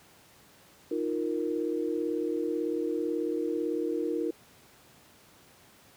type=chord; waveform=sine; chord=Eb suspended second; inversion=none; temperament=equal; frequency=311.1 / 349.2 / 466.2 Hz; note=Eb4 / F4 / Bb4; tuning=0 / 0 / 0 cents; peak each=-32 dBFS; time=0.91-4.31 s; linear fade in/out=5 ms; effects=pink hiss -57 dBFS RMS until 5.96 s + high-pass 100 Hz 12 dB/octave